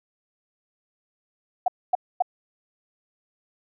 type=tone bursts; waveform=sine; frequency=732 Hz; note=F#5; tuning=19 cents flat; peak=-16 dBFS; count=3; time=1.66-2.223 s; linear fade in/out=5 ms; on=21 ms; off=250 ms; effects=none